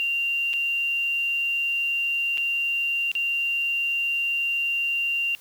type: tone with dropouts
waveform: sine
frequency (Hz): 2774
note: F7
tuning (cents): -12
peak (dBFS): -22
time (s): 0-5.35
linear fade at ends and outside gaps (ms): 0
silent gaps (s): 0.532-0.537 / 2.374-2.38 / 3.116-3.152
effects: white hiss -51 dBFS RMS until 5.4 s